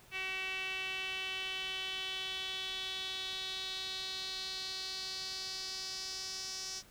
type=tone with band-pass filter sweep; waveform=sawtooth; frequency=378.7 Hz; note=F#4; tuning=40 cents sharp; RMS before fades=-40 dBFS; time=0.11-6.83 s; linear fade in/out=50 ms; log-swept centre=2500 to 5500 Hz; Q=4.6; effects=pink hiss -60 dBFS RMS until 6.9 s